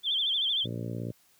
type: tone with vibrato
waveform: sine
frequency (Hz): 3324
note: G#7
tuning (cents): +1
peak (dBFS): -25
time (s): 0.03-0.67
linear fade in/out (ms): 50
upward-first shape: sine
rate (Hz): 13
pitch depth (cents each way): 120
type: harmonic tone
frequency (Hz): 58.27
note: A#1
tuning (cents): 0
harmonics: 2 / 3 / 4 / 5 / 6 / 7 / 8 / 9 / 10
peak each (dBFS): -35 / -39 / -41 / -43 / -45 / -46 / -47 / -48 / -49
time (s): 0.64-1.12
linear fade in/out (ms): 10
effects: white hiss -64 dBFS RMS until 1.39 s

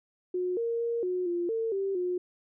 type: tone with pitch steps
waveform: sine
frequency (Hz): 362.4 / 464.3 / 467.1 / 363.6 / 347.6 / 451.8 / 390.6 / 359.5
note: F#4 / A#4 / A#4 / F#4 / F4 / A4 / G4 / F#4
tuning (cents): -36 / -7 / +3 / -30 / -8 / +46 / -6 / -50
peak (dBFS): -27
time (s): 0.34-2.18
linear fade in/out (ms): 5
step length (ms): 230
effects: none

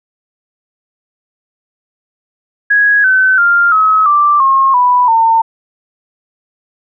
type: tone with pitch steps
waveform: sine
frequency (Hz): 1661.2 / 1523.3 / 1396.9 / 1281 / 1174.6 / 1077.2 / 987.8 / 905.8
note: G#6 / F#6 / F6 / E6 / D6 / C#6 / B5 / A#5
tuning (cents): 0 / +50 / 0 / -50 / 0 / -50 / 0 / -50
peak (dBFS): -6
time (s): 2.7-5.42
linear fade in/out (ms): 10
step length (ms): 340
effects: none

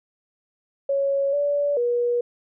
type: tone with pitch steps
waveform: sine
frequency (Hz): 554 / 576 / 481.4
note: C#5 / D5 / B4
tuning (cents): -1 / -34 / -44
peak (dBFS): -19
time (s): 0.89-2.21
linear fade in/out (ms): 5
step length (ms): 440
effects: none

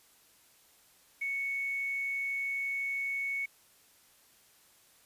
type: tone with quantisation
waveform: sine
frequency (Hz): 2217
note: C#7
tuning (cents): 0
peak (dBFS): -31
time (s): 1.21-3.46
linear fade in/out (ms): 10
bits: 9
effects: white hiss -63 dBFS RMS until 5.05 s + resampled to 32000 Hz

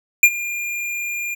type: tone with ADSR envelope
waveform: square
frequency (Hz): 2406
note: D7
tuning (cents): +41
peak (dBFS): -5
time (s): 0.23-1.35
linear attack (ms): 3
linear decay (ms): 59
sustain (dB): -19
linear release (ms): 14
effects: none

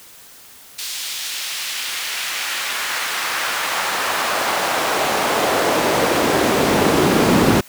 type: noise with high-pass filter sweep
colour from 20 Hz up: brown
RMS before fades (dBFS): -19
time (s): 0.78-7.61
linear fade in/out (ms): 10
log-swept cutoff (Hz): 4300 to 210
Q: 0.98
effects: white hiss -43 dBFS RMS until 7.68 s

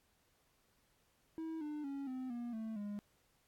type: tone with pitch steps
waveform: triangle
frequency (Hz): 322.5 / 299.2 / 277.5 / 257.5 / 238.8 / 221.6 / 205.5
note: E4 / D4 / C#4 / C4 / A#3 / A3 / G#3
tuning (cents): -38 / +32 / +2 / -28 / +42 / +13 / -18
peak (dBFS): -38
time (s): 1.38-2.99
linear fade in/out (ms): 0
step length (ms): 230
effects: pink hiss -75 dBFS RMS until 3.47 s + AAC 64 kbps

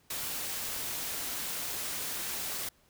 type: noise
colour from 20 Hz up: white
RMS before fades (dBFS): -36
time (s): 0.1-2.69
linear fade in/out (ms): 5
effects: pink hiss -66 dBFS RMS until 2.89 s

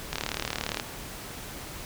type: click train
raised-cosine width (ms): 0.2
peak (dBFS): -11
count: 26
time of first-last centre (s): 0.13-0.798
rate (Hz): 37.4
effects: pink hiss -40 dBFS RMS until 1.85 s

